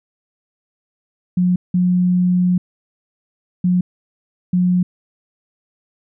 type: tone bursts at uneven times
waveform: sine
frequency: 180 Hz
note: F#3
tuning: 47 cents flat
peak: -12 dBFS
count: 4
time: 1.37-1.56 / 1.74-2.58 / 3.64-3.81 / 4.53-4.83 s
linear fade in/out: 5 ms
effects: none